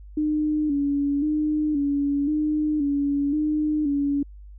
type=tone with vibrato; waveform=sine; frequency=293.7 Hz; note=D4; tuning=in tune; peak=-20 dBFS; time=0.17-4.23 s; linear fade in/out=5 ms; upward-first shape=square; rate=0.95 Hz; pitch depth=59 cents each way; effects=added 50 Hz sine -40 dBFS peak until 4.58 s